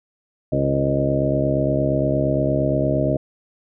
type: harmonic tone with a mistuned harmonic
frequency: 68.6 Hz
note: C#2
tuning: 17 cents flat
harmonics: 1 / 2 / 3 / 4 / 5 / 6 / 7 / 8 / 9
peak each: -31 / -22 / -31 / -24 / -26 / -32 / -29 / -30 / -22 dBFS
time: 0.52-3.17 s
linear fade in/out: 5 ms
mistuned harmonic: 8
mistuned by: -28 cents
effects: none